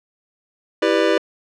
square chord, E minor seventh, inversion none, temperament just, 329.6 / 395.6 / 494.4 / 593.3 Hz, E4 / G4 / B4 / D5, 0 / +16 / +2 / +18 cents, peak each -21 dBFS, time 0.82-1.18 s, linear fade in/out 5 ms, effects low-pass 4000 Hz 12 dB/octave

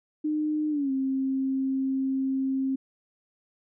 sine tone with pitch glide, 304.6 to 266.7 Hz, D#4 to C4, -37 to +33 cents, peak -24 dBFS, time 0.24-2.76 s, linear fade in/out 10 ms, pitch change -230 cents, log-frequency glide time 0.7-0.91 s, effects none

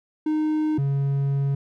triangle tone pair in turn, 308.4 / 139.01 Hz, D#4 / C#3, -15 / +5 cents, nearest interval octave + major second, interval 1380 cents, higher first, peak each -18 dBFS, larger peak neither, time 0.26-0.78 / 0.78-1.55 s, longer second, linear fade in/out 5 ms, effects none

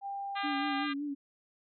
sine tone with pitch glide, 795 to 790 Hz, G5 to G5, +24 to +13 cents, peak -35 dBFS, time 0.01-0.87 s, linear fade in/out 50 ms, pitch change -11 cents, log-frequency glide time 0.28-0.76 s
harmonic tone, 401.5 Hz, G4, 41 cents sharp, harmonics 3 / 4 / 5 / 6 / 7 / 8 / 9 / 10, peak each -38 / -40 / -42 / -44 / -45 / -46 / -47 / -48 dBFS, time 0.35-0.94 s, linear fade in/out 20 ms
sine tone with vibrato, 286.1 Hz, D4, 45 cents flat, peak -33 dBFS, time 0.43-1.15 s, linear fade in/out 20 ms, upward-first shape sine, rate 5.3 Hz, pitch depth 49 cents each way
effects none

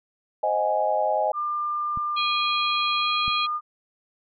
sine chord, Ab dominant seventh, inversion first, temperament equal, 523.3 / 622.3 / 740 / 830.6 Hz, C5 / Eb5 / Gb5 / Ab5, 0 / 0 / 0 / 0 cents, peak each -29 / -24 / -30 / -24 dBFS, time 0.43-1.32 s, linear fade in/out 5 ms
sine tone with pitch glide, 1197 to 1214.4 Hz, D6 to D#6, +33 to -42 cents, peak -24 dBFS, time 1.33-3.61 s, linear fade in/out 50 ms, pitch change +25 cents, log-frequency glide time 2.99-3.08 s
clicks, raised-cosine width 5 ms, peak -24 dBFS, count 2, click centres 1.974 / 3.28 s
harmonic tone, 820 Hz, G#5, 22 cents flat, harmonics 3 / 4 / 5, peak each -28 / -27 / -30 dBFS, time 2.16-3.47 s, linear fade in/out 20 ms
effects none

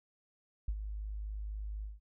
sine tone with ADSR envelope, 52 Hz, G#1, 3 cents sharp, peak -29 dBFS, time 0.68-2 s, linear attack 5 ms, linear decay 55 ms, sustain -8 dB, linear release 170 ms, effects none

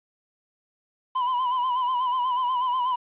triangle tone with vibrato, 1002 Hz, B5, 25 cents sharp, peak -20 dBFS, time 1.15-2.96 s, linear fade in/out 10 ms, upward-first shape sine, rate 8.2 Hz, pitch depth 66 cents each way, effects resampled to 8000 Hz + 9-bit

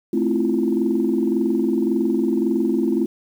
sine chord, F major seventh, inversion first, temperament just, 218.3 / 261.9 / 327.4 / 349.2 Hz, A3 / C4 / E4 / F4, -13 / +2 / -12 / 0 cents, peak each -22 dBFS, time 0.13-3.06 s, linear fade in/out 5 ms, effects tanh soft clip ceiling -8 dBFS + 8-bit

